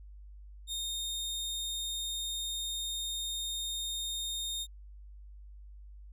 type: tone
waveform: sawtooth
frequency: 3680 Hz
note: A#7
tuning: 23 cents flat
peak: -31 dBFS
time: 0.67-4.67 s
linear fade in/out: 50 ms
effects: added 50 Hz sine -47 dBFS peak until 6.12 s + resampled to 32000 Hz